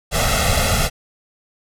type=noise with comb filter; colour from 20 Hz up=pink; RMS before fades=-17 dBFS; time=0.11-0.9 s; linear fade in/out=50 ms; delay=1.5 ms; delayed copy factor=+0.9; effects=low-pass 12000 Hz 12 dB/octave